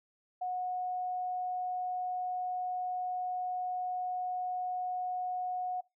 sine tone, 730 Hz, F#5, 24 cents flat, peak -32 dBFS, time 0.41-5.81 s, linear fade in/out 10 ms, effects noise-tail reverb RT60 0.2 s tail -22 dB re dry

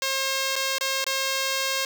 5% pulse tone with dropouts, 536 Hz, C5, 42 cents sharp, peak -12 dBFS, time 0.02-1.85 s, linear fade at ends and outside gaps 2 ms, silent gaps 0.557-0.562 / 0.784-0.809 / 1.043-1.065 s, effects none

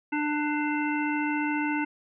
harmonic tone, 297.6 Hz, D4, 23 cents sharp, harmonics 1 / 3 / 5 / 7 / 9, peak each -27 / -32 / -34 / -35 / -37 dBFS, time 0.12-1.85 s, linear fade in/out 10 ms, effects none

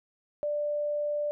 sine tone, 590 Hz, D5, 8 cents sharp, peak -27 dBFS, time 0.43-1.31 s, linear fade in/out 0 ms, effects none

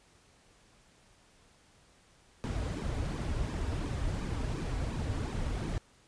brown noise with flanger, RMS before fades -34 dBFS, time 2.44-5.78 s, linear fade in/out 0 ms, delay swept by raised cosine 1.4 to 5.9 ms, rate 2.8 Hz, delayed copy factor -0.7, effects pink hiss -63 dBFS RMS until 6.07 s + resampled to 22050 Hz

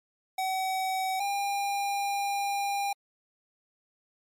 square tone pair in turn, 757 / 802 Hz, F#5 / G5, +39 / +39 cents, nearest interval minor second, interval 100 cents, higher second, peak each -28 dBFS, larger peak neither, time 0.38-1.2 / 1.2-2.93 s, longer second, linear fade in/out 5 ms, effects MP3 64 kbps

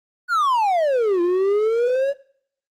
triangle exponential two-way sweep, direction down then up, 1492 to 342.1 to 570 Hz, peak -14 dBFS, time 0.28-2.14 s, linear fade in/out 50 ms, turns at 1.21 s, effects noise-tail reverb RT60 0.6 s tail -21 dB re dry + Opus 24 kbps

